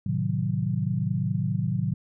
sine chord, A diminished seventh, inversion none, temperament equal, 110 / 130.81 / 155.56 / 185 Hz, A2 / C3 / Eb3 / Gb3, 0 / 0 / 0 / 0 cents, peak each -29 dBFS, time 0.06-1.94 s, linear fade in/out 5 ms, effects none

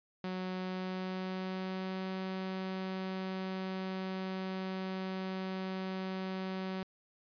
sawtooth tone with pitch glide, 185 to 188.56 Hz, F#3 to F#3, 0 to +33 cents, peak -32 dBFS, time 0.24-6.83 s, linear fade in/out 2 ms, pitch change +33 cents, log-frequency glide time 0.58-2.08 s, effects resampled to 11025 Hz

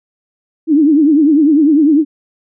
sine tone with vibrato, 300 Hz, D4, 37 cents sharp, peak -6 dBFS, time 0.67-2.05 s, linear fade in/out 50 ms, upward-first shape triangle, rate 10 Hz, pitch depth 170 cents each way, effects none

